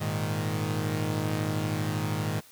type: chord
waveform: sawtooth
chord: Ab suspended second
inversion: none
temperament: equal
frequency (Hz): 103.83 / 116.54 / 155.56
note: Ab2 / Bb2 / Eb3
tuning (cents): 0 / 0 / 0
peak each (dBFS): -27 / -30 / -27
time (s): 0-2.41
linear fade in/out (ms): 20
effects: white hiss -54 dBFS RMS until 2.51 s